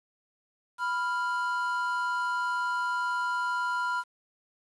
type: tone pair together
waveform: triangle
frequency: 987.8 / 1394.8 Hz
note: B5 / F6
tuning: 0 / -3 cents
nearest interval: tritone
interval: 597 cents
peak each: -28 dBFS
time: 0.78-4.04 s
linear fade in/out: 50 ms
effects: resampled to 24000 Hz + 9-bit